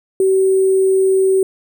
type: tone with sample-and-hold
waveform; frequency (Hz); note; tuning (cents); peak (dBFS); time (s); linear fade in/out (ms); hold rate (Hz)
sine; 381.7; G4; -46; -10; 0.2-1.43; 2; 8820
effects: none